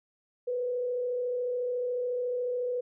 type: tone with frequency modulation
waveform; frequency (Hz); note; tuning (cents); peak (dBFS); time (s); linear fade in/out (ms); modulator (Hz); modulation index
sine; 493.9; B4; 0; -28; 0.47-2.81; 10; 34; 0.34
effects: none